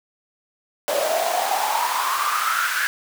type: noise with high-pass filter sweep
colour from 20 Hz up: pink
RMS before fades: -22 dBFS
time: 0.88-2.87 s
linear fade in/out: 0 ms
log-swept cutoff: 560 to 1600 Hz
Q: 8.4
effects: none